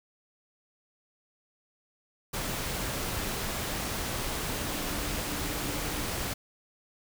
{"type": "tone in noise", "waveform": "sine", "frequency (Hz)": 293.7, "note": "D4", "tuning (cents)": 0, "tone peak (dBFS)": -41, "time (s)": [4.6, 6.05], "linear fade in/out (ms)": 10, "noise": "pink", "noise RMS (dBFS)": -33, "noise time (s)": [2.33, 6.34], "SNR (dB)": -11, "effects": []}